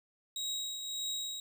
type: tone with tremolo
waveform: 30% pulse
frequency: 3813 Hz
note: A#7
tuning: 38 cents sharp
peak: -31 dBFS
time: 0.36-1.4 s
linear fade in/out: 2 ms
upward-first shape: triangle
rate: 1.7 Hz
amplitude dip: 50%
effects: 11-bit